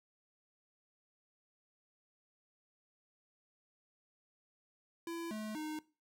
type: tone with pitch steps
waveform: square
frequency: 335.7 / 215.2 / 307.9 Hz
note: E4 / A3 / D#4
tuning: +32 / -38 / -18 cents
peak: -40 dBFS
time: 5.07-5.79 s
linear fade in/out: 2 ms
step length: 240 ms
effects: noise-tail reverb RT60 0.3 s tail -19 dB re dry